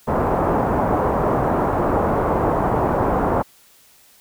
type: low-pass noise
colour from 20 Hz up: white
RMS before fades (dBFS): -19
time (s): 0.07-3.43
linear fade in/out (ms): 20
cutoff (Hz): 980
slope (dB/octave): 24
effects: white hiss -52 dBFS RMS until 4.2 s